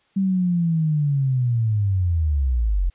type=linear sweep; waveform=sine; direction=down; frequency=196 to 41.48 Hz; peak=-17 dBFS; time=0.16-2.9 s; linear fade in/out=10 ms; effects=white hiss -62 dBFS RMS until 2.94 s + resampled to 8000 Hz